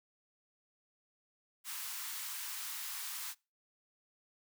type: high-pass noise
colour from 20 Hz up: white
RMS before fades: -42 dBFS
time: 1.64-3.35 s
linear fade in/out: 50 ms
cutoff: 880 Hz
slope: 48 dB/octave
effects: noise-tail reverb RT60 0.3 s tail -25 dB re dry